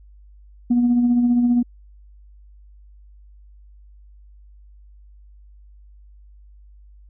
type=tone with tremolo; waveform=sine; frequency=241.9 Hz; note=B3; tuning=36 cents flat; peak=-11 dBFS; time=0.7-1.63 s; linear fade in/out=10 ms; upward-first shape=sine; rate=15 Hz; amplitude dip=40%; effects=tanh soft clip ceiling -10 dBFS + added 50 Hz sine -44 dBFS peak until 7.09 s